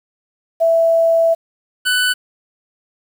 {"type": "tone pair in turn", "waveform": ["sine", "25% pulse"], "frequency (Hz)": [661, 1494.2], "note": ["E5", "F#6"], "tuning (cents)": [5, 17], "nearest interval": "octave + major second", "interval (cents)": 1412, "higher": "second", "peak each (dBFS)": -10, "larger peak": "neither", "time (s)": [[0.6, 1.35], [1.85, 2.14]], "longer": "first", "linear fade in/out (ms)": 20, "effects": ["7-bit"]}